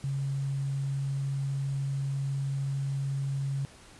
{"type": "tone with quantisation", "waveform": "sine", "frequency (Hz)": 137.5, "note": "C#3", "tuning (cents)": -14, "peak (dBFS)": -28, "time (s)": [0.04, 3.65], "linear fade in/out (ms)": 0, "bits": 9, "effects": ["pink hiss -53 dBFS RMS until 3.99 s", "resampled to 24000 Hz"]}